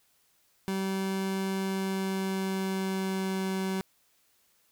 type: tone with pitch glide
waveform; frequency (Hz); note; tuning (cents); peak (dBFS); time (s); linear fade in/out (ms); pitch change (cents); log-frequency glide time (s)
30% pulse; 192.2 to 190.21; G3 to F#3; -34 to +48; -26; 0.68-3.81; 0; -18; 1.58-3.51
effects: white hiss -68 dBFS RMS until 4.71 s